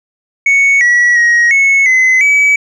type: tone with pitch steps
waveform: sine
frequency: 2220 / 1933 / 1890 / 2197 / 2040 / 2284 Hz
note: C#7 / B6 / A#6 / C#7 / C7 / D7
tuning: +2 / -38 / +23 / -16 / -44 / -49 cents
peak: -3 dBFS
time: 0.46-2.56 s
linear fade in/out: 5 ms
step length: 350 ms
effects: tanh soft clip ceiling -5 dBFS